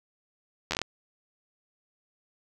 slowing click train, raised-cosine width 0.2 ms, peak -11 dBFS, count 7, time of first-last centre 0.71-0.817 s, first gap 11 ms, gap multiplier 1.19, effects none

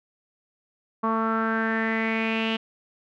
sawtooth tone with low-pass filter sweep, 223.4 Hz, A3, 27 cents sharp, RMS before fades -25 dBFS, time 1.03-2.57 s, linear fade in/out 10 ms, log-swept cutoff 1100 to 3000 Hz, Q 6, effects none

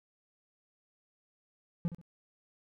triangle tone with echo, 171 Hz, F3, 36 cents flat, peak -26 dBFS, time 1.85-1.88 s, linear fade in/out 0 ms, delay 67 ms, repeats 2, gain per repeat -11 dB, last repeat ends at 2.014 s, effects none

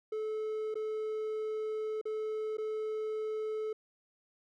triangle tone with dropouts, 433.3 Hz, A4, 27 cents flat, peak -31 dBFS, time 0.12-3.73 s, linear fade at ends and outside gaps 5 ms, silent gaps 0.743-0.754 / 2.014-2.054 / 2.571-2.582 s, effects none

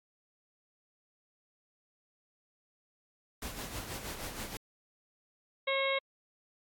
pink noise with tremolo, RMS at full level -39 dBFS, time 3.42-4.57 s, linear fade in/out 2 ms, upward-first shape sine, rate 6.3 Hz, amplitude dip 55%
harmonic tone, 543 Hz, C#5, 36 cents flat, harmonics 1 / 2 / 3 / 4 / 5 / 6 / 7, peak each -32 / -37 / -44 / -33 / -44 / -41 / -39 dBFS, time 5.67-5.99 s, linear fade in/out 10 ms
effects AAC 64 kbps

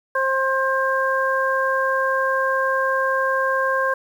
harmonic tone, 531 Hz, C5, 25 cents sharp, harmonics 1 / 2 / 3, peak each -22 / -22 / -22 dBFS, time 0.15-3.94 s, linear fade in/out 5 ms, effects 8-bit

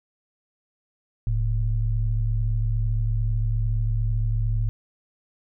sine tone pair together, 41.2 / 110 Hz, E1 / A2, 0 / 0 cents, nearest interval octave + perfect fourth, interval 1700 cents, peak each -23 dBFS, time 1.27-4.69 s, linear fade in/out 0 ms, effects none

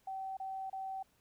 sine tone bursts, 768 Hz, G5, 36 cents flat, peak -38 dBFS, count 3, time 0.07-1.028 s, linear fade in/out 5 ms, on 300 ms, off 29 ms, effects pink hiss -72 dBFS RMS until 1.2 s

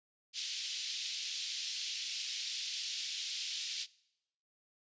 white band-pass noise, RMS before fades -40 dBFS, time 0.33-3.87 s, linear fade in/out 50 ms, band 2900 to 5400 Hz, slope 24 dB/octave, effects noise-tail reverb RT60 0.8 s tail -22 dB re dry + resampled to 16000 Hz

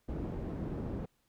white low-pass noise, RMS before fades -38 dBFS, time 0.08-1.06 s, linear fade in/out 10 ms, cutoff 260 Hz, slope 12 dB/octave, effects pink hiss -75 dBFS RMS until 1.28 s

